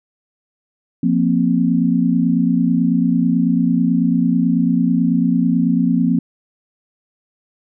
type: chord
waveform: sine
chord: F suspended fourth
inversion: none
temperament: just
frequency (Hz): 174.61 / 232.8 / 261.9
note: F3 / Bb3 / C4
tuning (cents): 0 / -2 / +2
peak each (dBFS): -17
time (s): 1.03-6.19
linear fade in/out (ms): 5
effects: none